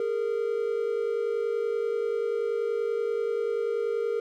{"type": "tone pair together", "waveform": "triangle", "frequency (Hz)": [411.5, 461.9], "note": ["G#4", "A#4"], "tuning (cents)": [-16, -16], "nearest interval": "major second", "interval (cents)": 200, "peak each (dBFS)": [-28, -25], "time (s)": [0, 4.2], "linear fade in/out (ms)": 2, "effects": []}